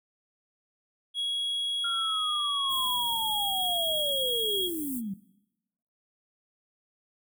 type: tone with pitch glide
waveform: triangle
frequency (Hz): 3322 to 3297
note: G#7 to G#7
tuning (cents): 0 to -13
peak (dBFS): -26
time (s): 1.14-4.7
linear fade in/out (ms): 50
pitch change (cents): -13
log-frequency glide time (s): 2.5-3.67
type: linear sweep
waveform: sine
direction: down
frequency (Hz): 1396.9 to 184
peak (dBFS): -31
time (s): 1.84-5.14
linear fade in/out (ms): 5
type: band-stop noise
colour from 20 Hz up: white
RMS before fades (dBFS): -38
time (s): 2.68-5.02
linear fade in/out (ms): 50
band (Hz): 300 to 8400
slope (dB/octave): 48
effects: noise-tail reverb RT60 0.9 s tail -19 dB re dry